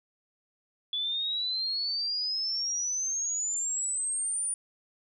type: exponential sweep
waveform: sine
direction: up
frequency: 3430 to 9500 Hz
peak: -28 dBFS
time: 0.93-4.54 s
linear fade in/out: 2 ms
effects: none